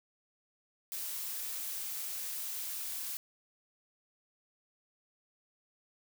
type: noise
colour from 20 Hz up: blue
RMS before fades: -39 dBFS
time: 0.92-3.17 s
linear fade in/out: 0 ms
effects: none